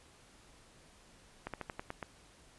slowing click train, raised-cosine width 0.5 ms, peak -24 dBFS, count 7, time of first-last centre 1.47-2.028 s, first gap 67 ms, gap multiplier 1.13, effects pink hiss -61 dBFS RMS until 2.58 s + resampled to 24000 Hz

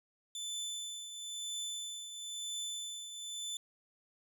25% pulse tone with tremolo, 3515 Hz, A7, 2 cents flat, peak -33 dBFS, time 0.35-3.57 s, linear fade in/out 2 ms, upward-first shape triangle, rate 1 Hz, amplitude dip 60%, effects none

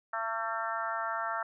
harmonic tone, 225.3 Hz, A3, 41 cents sharp, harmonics 3 / 4 / 5 / 6 / 7 / 8, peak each -38 / -38 / -39 / -35 / -41 / -42 dBFS, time 0.13-1.43 s, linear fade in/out 5 ms, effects none

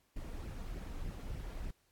brown noise with flanger, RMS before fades -42 dBFS, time 0.16-1.71 s, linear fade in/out 5 ms, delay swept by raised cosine 0.38 to 4.38 ms, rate 3.3 Hz, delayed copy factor +0.5, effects pink hiss -74 dBFS RMS until 1.91 s + AAC 64 kbps

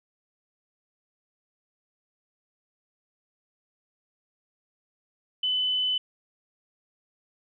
sine tone, 3013 Hz, F#7, 31 cents sharp, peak -23 dBFS, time 5.43-5.98 s, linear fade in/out 5 ms, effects none

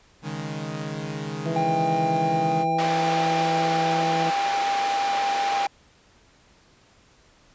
sawtooth chord, C# suspended second, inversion none, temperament equal, 138.59 / 155.56 / 207.7 Hz, C#3 / D#3 / G#3, 0 / 0 / 0 cents, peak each -31 / -28 / -31 dBFS, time 0.22-2.66 s, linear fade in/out 50 ms
harmonic tone, 164.81 Hz, E3, in tune, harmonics 1 / 2 / 3 / 4, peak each -29 / -31 / -30 / -33 dBFS, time 1.45-4.31 s, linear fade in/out 20 ms
triangle tone, 797 Hz, G5, 28 cents sharp, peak -20 dBFS, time 1.56-5.67 s, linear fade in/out 2 ms
pink band-pass noise, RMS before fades -31 dBFS, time 2.78-5.67 s, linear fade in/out 10 ms, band 520 to 4500 Hz, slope 12 dB/octave
effects pink hiss -57 dBFS RMS until 7.54 s + resampled to 16000 Hz

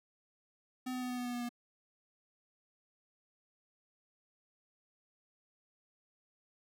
square tone with pitch steps, 254.4 / 252.4 / 250.3 / 248.3 / 246.3 / 244.3 / 242.4 / 240.4 Hz, C4 / B3 / B3 / B3 / B3 / B3 / B3 / B3, -48 / +38 / +23 / +9 / -5 / -19 / -32 / -46 cents, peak -37 dBFS, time 0.86-1.492 s, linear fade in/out 10 ms, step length 79 ms, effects none

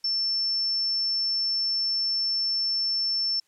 sine tone, 5400 Hz, E8, 41 cents sharp, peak -23 dBFS, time 0.04-3.4 s, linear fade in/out 5 ms, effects white hiss -68 dBFS RMS until 3.47 s + low-pass 10000 Hz 12 dB/octave

